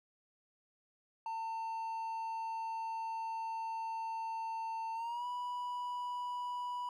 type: tone with pitch glide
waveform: triangle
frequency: 900 to 981.5 Hz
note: A5 to B5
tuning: +39 to -11 cents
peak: -35 dBFS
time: 1.26-6.89 s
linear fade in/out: 2 ms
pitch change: +150 cents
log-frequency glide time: 4.94-5.26 s
effects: none